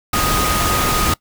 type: tone in noise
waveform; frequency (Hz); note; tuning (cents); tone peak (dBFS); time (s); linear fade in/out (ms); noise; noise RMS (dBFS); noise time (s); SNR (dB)
sine; 1244.5; D#6; 0; -20; 0.13-1.14; 5; pink; -18; 0.13-1.14; -5
effects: noise-tail reverb RT60 0.1 s tail -21 dB re dry